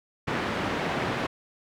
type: band-pass noise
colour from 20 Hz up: pink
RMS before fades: -29 dBFS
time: 0.27-1.27 s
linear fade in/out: 10 ms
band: 140 to 2400 Hz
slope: 12 dB/octave
effects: none